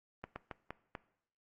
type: slowing click train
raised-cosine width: 0.5 ms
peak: -26 dBFS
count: 5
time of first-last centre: 0.24-0.952 s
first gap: 120 ms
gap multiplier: 1.27
effects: noise-tail reverb RT60 0.7 s tail -19 dB re dry + Opus 24 kbps